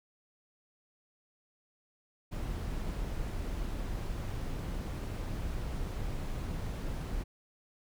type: noise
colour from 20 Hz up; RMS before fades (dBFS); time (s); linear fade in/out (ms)
brown; -36; 2.31-7.24; 20
effects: none